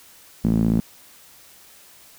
sawtooth tone with band-pass filter, 55.6 Hz, A1, 19 cents sharp, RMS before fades -19 dBFS, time 0.44-0.8 s, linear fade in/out 0 ms, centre 210 Hz, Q 3.5, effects white hiss -49 dBFS RMS until 2.18 s

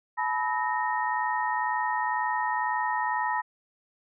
sine tone cluster, 860 / 982 / 1285 / 1852 Hz, A5 / B5 / E6 / A#6, -40 / -10 / -45 / -12 cents, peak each -30 / -28 / -36 / -32 dBFS, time 0.17-3.42 s, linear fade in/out 20 ms, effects none

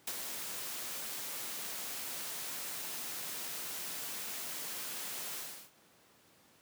white noise with ADSR envelope, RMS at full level -36 dBFS, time 0.07-5.71 s, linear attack 6 ms, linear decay 48 ms, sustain -5 dB, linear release 350 ms, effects pink hiss -64 dBFS RMS until 6.61 s + high-pass 150 Hz 12 dB/octave

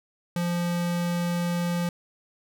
square tone, 173.7 Hz, F3, 9 cents flat, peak -25 dBFS, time 0.36-1.89 s, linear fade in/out 2 ms, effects none

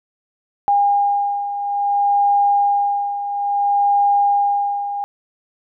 sine beating tone pair, 809 / 809.59 Hz, G#5 / G#5, -46 / -44 cents, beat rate 0.59 Hz, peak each -21 / -15 dBFS, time 0.68-5.04 s, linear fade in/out 0 ms, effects none

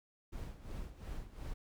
brown noise with tremolo, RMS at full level -42 dBFS, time 0.32-1.54 s, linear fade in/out 10 ms, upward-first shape sine, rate 2.8 Hz, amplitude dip 75%, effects none

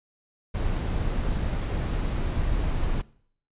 brown noise, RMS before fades -26 dBFS, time 0.54-3.02 s, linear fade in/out 10 ms, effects noise-tail reverb RT60 0.6 s tail -21 dB re dry + resampled to 8000 Hz

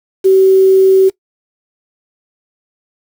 sine tone with quantisation, 381.8 Hz, G4, 46 cents flat, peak -4 dBFS, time 0.24-1.1 s, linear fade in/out 20 ms, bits 5, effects noise-tail reverb RT60 0.1 s tail -20 dB re dry

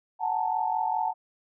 sine tone cluster, 743 / 859 / 904 Hz, F#5 / A5 / A5, +7 / -42 / +47 cents, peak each -29 dBFS, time 0.19-1.14 s, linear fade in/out 50 ms, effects none

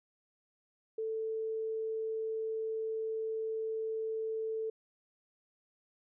sine tone, 442.5 Hz, A4, 10 cents sharp, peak -33 dBFS, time 0.98-4.7 s, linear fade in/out 5 ms, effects none

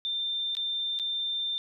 sine tone with dropouts, 3585 Hz, A7, 32 cents sharp, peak -28 dBFS, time 0.05-1.58 s, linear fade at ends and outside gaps 0 ms, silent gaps 0.551-0.569 / 0.989-0.997 s, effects none

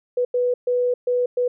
sine tone bursts at uneven times, 492.8 Hz, B4, 4 cents flat, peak -17 dBFS, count 5, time 0.17-0.25 / 0.34-0.54 / 0.67-0.94 / 1.07-1.26 / 1.37-1.48 s, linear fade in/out 5 ms, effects none

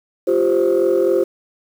sine chord, F suspended second, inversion none, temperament just, 349.2 / 392.9 / 523.8 Hz, F4 / G4 / C5, 0 / +4 / +2 cents, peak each -16 dBFS, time 0.27-1.24 s, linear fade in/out 10 ms, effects tanh soft clip ceiling -8 dBFS + 7-bit

